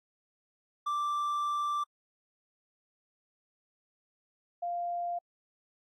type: tone pair in turn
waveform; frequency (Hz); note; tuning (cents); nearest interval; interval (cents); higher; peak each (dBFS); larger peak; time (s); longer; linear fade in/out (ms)
triangle / sine; 1174.7 / 697; D6 / F5; 0 / -4; major sixth; 904; first; -27 / -31; first; 0.86-1.84 / 4.62-5.19; first; 10
effects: AAC 48 kbps